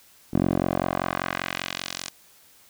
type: tone with band-pass filter sweep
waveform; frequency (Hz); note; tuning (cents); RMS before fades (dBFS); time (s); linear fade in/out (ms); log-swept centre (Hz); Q
10% pulse; 45.11; F#1; -43; -27; 0.33-2.1; 10; 280 to 6600; 1.1
effects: white hiss -55 dBFS RMS until 2.69 s